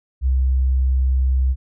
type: tone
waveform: sine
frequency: 65 Hz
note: C2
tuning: 11 cents flat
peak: -14 dBFS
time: 0.21-1.56 s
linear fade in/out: 50 ms
effects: none